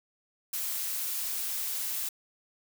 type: noise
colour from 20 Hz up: blue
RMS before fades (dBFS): -33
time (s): 0.53-2.09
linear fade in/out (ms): 5
effects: none